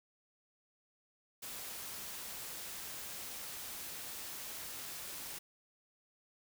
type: noise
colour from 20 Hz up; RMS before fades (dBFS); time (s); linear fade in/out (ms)
white; -45; 1.42-5.39; 10
effects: none